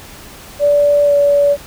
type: tone with pitch glide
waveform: sine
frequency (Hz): 580 to 573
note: D5 to D5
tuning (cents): -22 to -43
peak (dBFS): -8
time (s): 0.59-1.57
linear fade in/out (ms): 50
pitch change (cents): -21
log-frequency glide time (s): 1.04-1.14
effects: pink hiss -36 dBFS RMS until 1.66 s